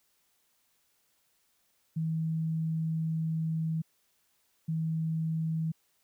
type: tone pair in turn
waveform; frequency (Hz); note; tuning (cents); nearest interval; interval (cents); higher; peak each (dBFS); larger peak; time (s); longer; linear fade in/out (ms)
sine; 160.7 / 160.7; E3 / E3; -44 / -44; unison; 0; neither; -28; neither; 1.96-3.82 / 4.68-5.72; first; 10
effects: white hiss -72 dBFS RMS until 6.03 s